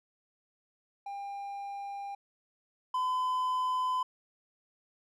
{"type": "tone pair in turn", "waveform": "triangle", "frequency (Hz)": [800, 1014.4], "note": ["G5", "B5"], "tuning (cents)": [35, 46], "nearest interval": "major third", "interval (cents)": 411, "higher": "second", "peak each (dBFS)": [-35, -26], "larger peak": "second", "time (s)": [[1.06, 2.15], [2.94, 4.03]], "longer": "neither", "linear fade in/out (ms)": 5, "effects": []}